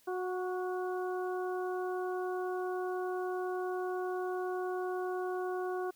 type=harmonic tone with a mistuned harmonic; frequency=366 Hz; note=F#4; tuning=19 cents flat; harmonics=1 / 2 / 3 / 4; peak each=-34 / -40 / -44 / -46 dBFS; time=0.07-5.91 s; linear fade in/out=10 ms; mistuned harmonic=3; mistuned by=+25 cents; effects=white hiss -66 dBFS RMS until 5.95 s